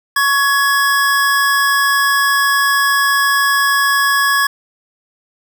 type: tone pair together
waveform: square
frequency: 1111 / 1682.5 Hz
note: C#6 / G#6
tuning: +4 / +22 cents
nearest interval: perfect fifth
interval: 718 cents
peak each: -16 / -14 dBFS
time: 0.16-4.47 s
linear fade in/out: 5 ms
effects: none